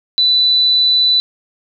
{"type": "tone", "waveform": "sine", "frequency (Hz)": 3983, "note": "B7", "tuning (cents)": 14, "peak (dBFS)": -9, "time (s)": [0.18, 1.2], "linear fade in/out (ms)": 0, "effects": []}